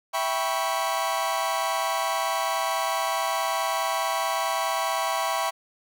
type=chord; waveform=40% pulse; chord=C# half-diminished seventh; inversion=first; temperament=equal with one note detuned; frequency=659.3 / 784 / 979.2 / 1108.7 Hz; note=E5 / G5 / B5 / C#6; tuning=0 / 0 / -15 / 0 cents; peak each=-29 dBFS; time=0.13-5.51 s; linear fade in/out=20 ms; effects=none